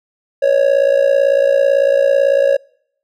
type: tone with amplitude modulation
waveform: triangle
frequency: 554.4 Hz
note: C#5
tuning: in tune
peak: -4 dBFS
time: 0.42-2.57 s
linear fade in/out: 10 ms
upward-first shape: sine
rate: 58 Hz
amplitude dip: 80%
effects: noise-tail reverb RT60 0.7 s tail -26 dB re dry